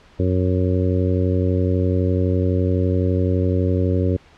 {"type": "harmonic tone", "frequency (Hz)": 91.9, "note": "F#2", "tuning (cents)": -11, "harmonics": [1, 2, 3, 4, 5, 6], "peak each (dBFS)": [-18, -25, -24, -26, -26, -29], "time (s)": [0.19, 4.17], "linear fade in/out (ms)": 10, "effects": ["pink hiss -50 dBFS RMS until 4.37 s", "low-pass 4000 Hz 12 dB/octave"]}